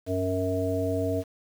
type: harmonic tone with a mistuned harmonic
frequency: 92.5 Hz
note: F#2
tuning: in tune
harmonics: 1 / 3 / 5 / 7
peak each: -30 / -30 / -30 / -30 dBFS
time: 0.06-1.24 s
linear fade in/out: 50 ms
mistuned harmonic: 1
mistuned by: +61 cents
effects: 8-bit